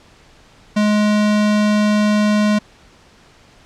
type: tone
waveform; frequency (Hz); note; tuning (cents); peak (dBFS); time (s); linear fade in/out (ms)
square; 210; G#3; +19; -13; 0.76-2.59; 10
effects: pink hiss -48 dBFS RMS until 3.65 s + low-pass 6000 Hz 12 dB/octave